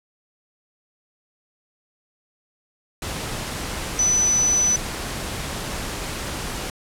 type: tone in noise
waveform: sine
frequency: 6000 Hz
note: F#8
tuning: 23 cents sharp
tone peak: -16 dBFS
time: 3.99-4.76 s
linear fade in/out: 2 ms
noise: pink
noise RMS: -29 dBFS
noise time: 3.02-6.7 s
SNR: +10 dB
effects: low-pass 11000 Hz 12 dB/octave